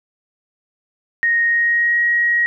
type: tone with pitch glide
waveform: sine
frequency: 1864.7 to 1894 Hz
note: A#6 to A#6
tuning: 0 to +27 cents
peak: -13 dBFS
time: 1.23-2.46 s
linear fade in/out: 0 ms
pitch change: +27 cents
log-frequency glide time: 1.45-2.01 s
effects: none